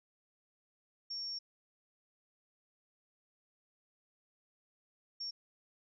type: tone bursts at uneven times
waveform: sine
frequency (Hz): 5500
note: F8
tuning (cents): -27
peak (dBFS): -38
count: 2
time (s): 1.1-1.39 / 5.2-5.31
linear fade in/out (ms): 10
effects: none